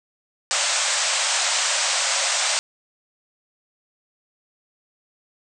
white band-pass noise, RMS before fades -22 dBFS, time 0.51-2.59 s, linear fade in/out 0 ms, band 530 to 8500 Hz, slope 96 dB/octave, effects none

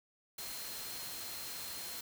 sine tone in noise, 4186 Hz, C8, in tune, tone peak -49 dBFS, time 0.38-2.01 s, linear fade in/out 5 ms, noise white, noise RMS -44 dBFS, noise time 0.38-2.01 s, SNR -8 dB, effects none

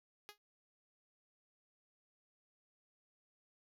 5% pulse tone with exponential decay, 415.3 Hz, G#4, in tune, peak -35 dBFS, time 0.29-0.38 s, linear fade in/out 0 ms, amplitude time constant 19 ms, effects none

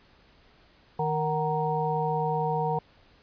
harmonic tone with a mistuned harmonic, 155.56 Hz, D#3, in tune, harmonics 1 / 3 / 5 / 6, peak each -30 / -30 / -30 / -30 dBFS, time 0.99-2.79 s, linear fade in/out 5 ms, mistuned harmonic 5, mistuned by -65 cents, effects pink hiss -59 dBFS RMS until 3.22 s + resampled to 11025 Hz

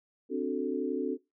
sine chord, D dominant seventh, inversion third, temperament equal, 261.6 / 293.7 / 370 / 440 Hz, C4 / D4 / F#4 / A4, 0 / 0 / 0 / 0 cents, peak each -34 dBFS, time 0.29-1.18 s, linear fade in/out 50 ms, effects noise-tail reverb RT60 0.2 s tail -20 dB re dry

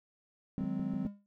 triangle chord, Ab dominant seventh, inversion second, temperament just, 155.74 / 186.89 / 207.7 / 259.6 Hz, Eb3 / Gb3 / Ab3 / C4, +2 / +18 / 0 / -13 cents, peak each -40 / -35 / -36 / -35 dBFS, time 0.58-1.07 s, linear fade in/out 0 ms
clicks, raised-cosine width 3 ms, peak -31 dBFS, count 5, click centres 0.609 / 0.641 / 0.796 / 0.938 / 1.051 s
triangle tone with exponential decay, 202.1 Hz, G#3, 47 cents flat, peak -32 dBFS, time 1.06-1.26 s, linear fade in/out 0 ms, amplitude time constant 42 ms
effects none

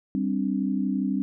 sine chord, G suspended fourth, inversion none, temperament equal, 196 / 261.6 / 293.7 Hz, G3 / C4 / D4, 0 / 0 / 0 cents, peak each -26 / -27 / -30 dBFS, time 0.15-1.22 s, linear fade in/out 0 ms, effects none

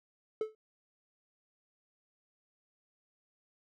triangle tone with exponential decay, 434.7 Hz, A4, 21 cents flat, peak -25 dBFS, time 0.41-0.55 s, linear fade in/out 2 ms, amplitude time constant 30 ms, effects none

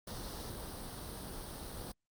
pink noise with comb filter, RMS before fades -44 dBFS, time 0.07-1.92 s, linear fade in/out 5 ms, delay 0.21 ms, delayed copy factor +0.6, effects Opus 48 kbps

